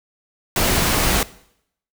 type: noise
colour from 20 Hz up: pink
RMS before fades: -18 dBFS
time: 0.56-1.23 s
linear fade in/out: 2 ms
effects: noise-tail reverb RT60 0.7 s tail -19 dB re dry